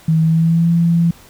sine tone with pitch glide, 160.4 to 168.86 Hz, E3 to E3, -47 to +42 cents, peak -10 dBFS, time 0.08-1.11 s, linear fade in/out 5 ms, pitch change +89 cents, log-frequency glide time 0.23-0.7 s, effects pink hiss -44 dBFS RMS until 1.29 s

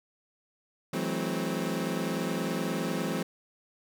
25% pulse chord, F# half-diminished seventh, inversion third, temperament equal with one note detuned, 164.81 / 185 / 214.7 / 261.6 Hz, E3 / F#3 / A3 / C4, 0 / 0 / -42 / 0 cents, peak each -31 dBFS, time 0.93-3.23 s, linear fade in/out 5 ms, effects none

